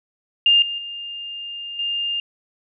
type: tone with level steps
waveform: sine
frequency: 2809 Hz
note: F7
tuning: 9 cents sharp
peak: -11 / -24 / -29 / -21 dBFS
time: 0.46-2.2 s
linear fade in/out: 2 ms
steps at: 0.62 / 0.78 / 1.79 s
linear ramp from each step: 2 ms
effects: none